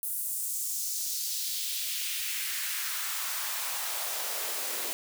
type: noise with high-pass filter sweep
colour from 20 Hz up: white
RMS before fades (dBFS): -33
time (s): 0.03-4.93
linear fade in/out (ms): 0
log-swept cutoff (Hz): 11000 to 350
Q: 1.6
effects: none